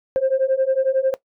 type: beating tone pair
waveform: sine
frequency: 523.3 / 534.3 Hz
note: C5 / C5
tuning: 0 / +36 cents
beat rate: 11 Hz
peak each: -19 / -17 dBFS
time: 0.16-1.14 s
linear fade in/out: 0 ms
effects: noise-tail reverb RT60 0.1 s tail -18 dB re dry + tanh soft clip ceiling -11 dBFS